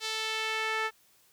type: tone with band-pass filter sweep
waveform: sawtooth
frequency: 440 Hz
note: A4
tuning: in tune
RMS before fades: -32 dBFS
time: 0-0.91 s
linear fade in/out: 50 ms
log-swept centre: 4300 to 1700 Hz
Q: 1.4
effects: white hiss -64 dBFS RMS until 1.32 s